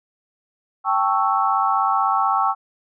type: chord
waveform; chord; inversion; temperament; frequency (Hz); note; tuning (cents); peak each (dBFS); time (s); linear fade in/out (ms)
sine; A dominant seventh; third; equal; 784 / 880 / 1108.7 / 1318.5; G5 / A5 / C#6 / E6; 0 / 0 / 0 / 0; -21 / -24 / -21 / -22; 0.84-2.55; 50
effects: none